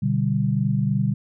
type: chord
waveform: sine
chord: G major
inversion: first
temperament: equal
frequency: 123.47 / 146.83 / 196 Hz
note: B2 / D3 / G3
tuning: 0 / 0 / 0 cents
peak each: -23 dBFS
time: 0.02-1.14 s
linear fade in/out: 10 ms
effects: none